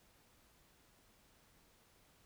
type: silence
effects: pink hiss -69 dBFS RMS until 2.25 s